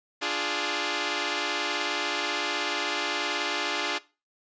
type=chord; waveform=5% pulse; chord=D diminished; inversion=none; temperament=equal; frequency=293.7 / 349.2 / 415.3 Hz; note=D4 / F4 / Ab4; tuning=0 / 0 / 0 cents; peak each=-20 dBFS; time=0.21-3.99 s; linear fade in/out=20 ms; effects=noise-tail reverb RT60 0.3 s tail -19 dB re dry + resampled to 16000 Hz